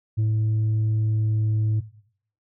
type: tone with pitch glide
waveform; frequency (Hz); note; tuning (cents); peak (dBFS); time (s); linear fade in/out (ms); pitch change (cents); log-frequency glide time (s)
sine; 109 to 108.31; A2 to A2; -16 to -27; -16; 0.17-1.81; 20; -11; 0.93-1.51
effects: noise-tail reverb RT60 0.6 s tail -17 dB re dry + tanh soft clip ceiling -18 dBFS